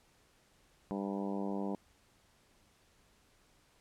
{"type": "harmonic tone with a mistuned harmonic", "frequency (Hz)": 99.2, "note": "G2", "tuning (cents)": 21, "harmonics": [2, 3, 4, 5, 6, 7, 8, 9, 10], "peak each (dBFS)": [-37, -41, -43, -45, -47, -48, -49, -50, -51], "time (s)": [0.91, 1.75], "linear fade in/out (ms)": 0, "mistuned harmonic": 10, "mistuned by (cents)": -25, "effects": ["pink hiss -68 dBFS RMS until 3.8 s", "low-pass 11000 Hz 12 dB/octave"]}